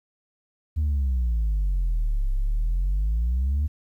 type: exponential two-way sweep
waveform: sine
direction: down then up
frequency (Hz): 78.7 to 32.68 to 76.4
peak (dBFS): -18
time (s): 0.76-3.68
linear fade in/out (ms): 20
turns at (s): 2.32
effects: tanh soft clip ceiling -19 dBFS + 10-bit